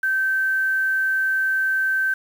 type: tone with quantisation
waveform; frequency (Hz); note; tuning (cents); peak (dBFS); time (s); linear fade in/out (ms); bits
sine; 1550; G6; -20; -18; 0.03-2.14; 5; 7
effects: none